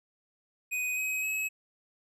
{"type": "tone with pitch steps", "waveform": "square", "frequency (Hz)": [2498, 2533, 2568], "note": ["D#7", "D#7", "E7"], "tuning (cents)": [6, 30, -46], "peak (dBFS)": -30, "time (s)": [0.71, 1.49], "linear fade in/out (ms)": 20, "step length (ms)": 260, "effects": []}